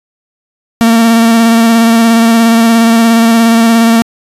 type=tone with vibrato; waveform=45% pulse; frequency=228.9 Hz; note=A#3; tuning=31 cents flat; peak=-4 dBFS; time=0.81-4.02 s; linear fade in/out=0 ms; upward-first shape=square; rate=17 Hz; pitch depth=18 cents each way; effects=resampled to 32000 Hz